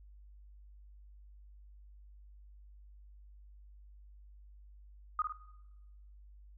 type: tone with echo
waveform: sine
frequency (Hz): 1241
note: D#6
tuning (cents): -5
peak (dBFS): -28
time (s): 5.19-5.22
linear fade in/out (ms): 2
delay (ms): 52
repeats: 2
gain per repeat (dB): -5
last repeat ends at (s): 5.324
effects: noise-tail reverb RT60 1.0 s tail -19 dB re dry + added 50 Hz sine -53 dBFS peak until 6.57 s